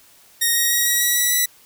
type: tone with pitch steps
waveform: 5% pulse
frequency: 1864.7 / 1880.9 / 1897.3 / 1913.8 / 1930.5 / 1947.3 / 1964.2 Hz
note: A#6 / A#6 / A#6 / A#6 / B6 / B6 / B6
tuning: 0 / +15 / +30 / +45 / -40 / -25 / -10 cents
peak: -6 dBFS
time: 0.41-1.46 s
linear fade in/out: 10 ms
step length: 150 ms
effects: white hiss -51 dBFS RMS until 1.65 s